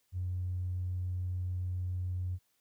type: tone with tanh clipping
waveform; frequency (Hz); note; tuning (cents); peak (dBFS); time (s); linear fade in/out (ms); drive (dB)
triangle; 90.7; F#2; -34; -32; 0.12-2.39; 50; 4
effects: white hiss -75 dBFS RMS until 2.6 s